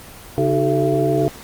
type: tone cluster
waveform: sine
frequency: 139.2 / 310.6 / 378.4 / 437 / 674 Hz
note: C#3 / D#4 / F#4 / A4 / E5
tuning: +8 / -3 / +39 / -12 / +38 cents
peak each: -21 dBFS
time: 0.38-1.28 s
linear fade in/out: 0 ms
effects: pink hiss -39 dBFS RMS until 1.43 s + Opus 24 kbps